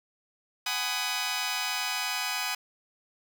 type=chord; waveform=10% pulse; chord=G# minor seventh; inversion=third; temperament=just; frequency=747.5 / 830.6 / 996.7 / 1245.9 Hz; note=F#5 / G#5 / B5 / D#6; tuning=+17 / 0 / +16 / +2 cents; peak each=-27 dBFS; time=0.66-2.55 s; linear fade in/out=5 ms; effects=none